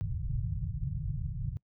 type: low-pass noise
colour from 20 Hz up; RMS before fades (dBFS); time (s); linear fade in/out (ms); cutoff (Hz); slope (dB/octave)
white; -34; 0.01-1.57; 0; 160; 96
effects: noise-tail reverb RT60 0.1 s tail -24 dB re dry